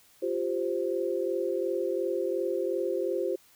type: chord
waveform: sine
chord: F suspended second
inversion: none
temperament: equal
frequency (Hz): 349.2 / 392 / 523.3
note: F4 / G4 / C5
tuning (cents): 0 / 0 / 0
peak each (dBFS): -31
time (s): 0.22-3.36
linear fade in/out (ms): 10
effects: white hiss -60 dBFS RMS until 3.55 s